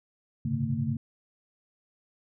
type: tone cluster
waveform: sine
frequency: 100.6 / 111.2 / 132 / 143.2 / 226.3 Hz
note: G2 / A2 / C3 / D3 / A3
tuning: +45 / +19 / +16 / -43 / +49 cents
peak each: -36 / -37 / -32 / -31 / -31 dBFS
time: 0.45-0.97 s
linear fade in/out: 5 ms
effects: none